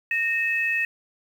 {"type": "tone pair together", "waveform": "sine", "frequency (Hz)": [1848, 2592], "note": ["A#6", "E7"], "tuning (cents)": [-16, -30], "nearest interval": "tritone", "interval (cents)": 586, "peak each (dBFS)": -24, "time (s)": [0.11, 0.85], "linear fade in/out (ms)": 2, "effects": ["8-bit"]}